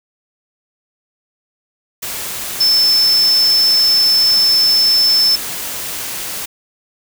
sine tone in noise, 5280 Hz, E8, 2 cents sharp, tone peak -9 dBFS, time 2.6-5.36 s, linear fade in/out 10 ms, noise white, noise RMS -24 dBFS, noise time 2.02-6.46 s, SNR +12 dB, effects none

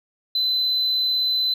sine tone, 4031 Hz, B7, 35 cents sharp, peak -17 dBFS, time 0.35-1.54 s, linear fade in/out 5 ms, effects tanh soft clip ceiling -16 dBFS

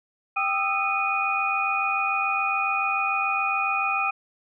sine tone cluster, 783 / 1229 / 1316 / 2472 Hz, G5 / D#6 / E6 / D#7, -2 / -22 / -3 / -12 cents, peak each -28 / -29 / -29 / -25 dBFS, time 0.36-4.11 s, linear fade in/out 10 ms, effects none

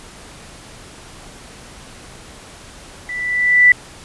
sine tone with level ramp, 1975.5 Hz, B6, in tune, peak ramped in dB -24 to -4 dBFS, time 3.09-3.72 s, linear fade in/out 2 ms, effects pink hiss -39 dBFS RMS until 4.04 s + resampled to 24000 Hz

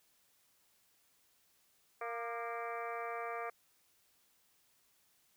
harmonic tone with a mistuned harmonic, 232.5 Hz, A#3, 4 cents flat, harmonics 2 / 3 / 4 / 5 / 6 / 7 / 8 / 9 / 10, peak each -44 / -43 / -53 / -43 / -52 / -52 / -53 / -53 / -51 dBFS, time 2.01-3.5 s, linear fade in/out 5 ms, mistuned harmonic 5, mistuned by +39 cents, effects white hiss -72 dBFS RMS until 5.36 s

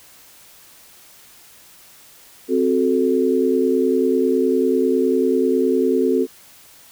sine chord, F# diminished, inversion second, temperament equal, 261.6 / 370 / 440 Hz, C4 / F#4 / A4, 0 / 0 / 0 cents, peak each -19 dBFS, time 2.48-6.27 s, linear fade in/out 50 ms, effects white hiss -47 dBFS RMS until 6.91 s

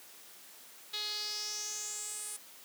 sawtooth tone with band-pass filter sweep, 419.8 Hz, G#4, 19 cents sharp, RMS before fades -39 dBFS, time 0.93-2.37 s, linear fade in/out 10 ms, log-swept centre 3900 to 9600 Hz, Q 5.6, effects white hiss -54 dBFS RMS until 2.64 s + high-pass 200 Hz 12 dB/octave

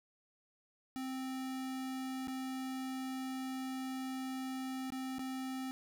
square tone with dropouts, 261.6 Hz, C4, in tune, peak -39 dBFS, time 0.96-5.71 s, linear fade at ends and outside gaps 0 ms, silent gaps 2.273-2.281 / 4.903-4.922 / 5.184-5.193 s, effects none

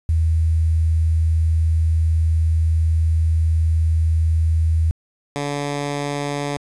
sine / 10% pulse tone pair in turn, 80.7 / 143.79 Hz, E2 / D3, -36 / -36 cents, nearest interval minor seventh, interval 1000 cents, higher second, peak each -14 dBFS, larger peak neither, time 0.09-4.91 / 5.36-6.57 s, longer first, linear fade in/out 0 ms, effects resampled to 22050 Hz + 8-bit

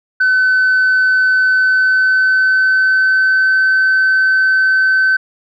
sine tone with pitch glide, 1516 to 1531.8 Hz, F#6 to G6, +42 to -40 cents, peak -7 dBFS, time 0.2-5.17 s, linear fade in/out 10 ms, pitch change +18 cents, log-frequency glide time 1.46-3.59 s, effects tanh soft clip ceiling -7 dBFS

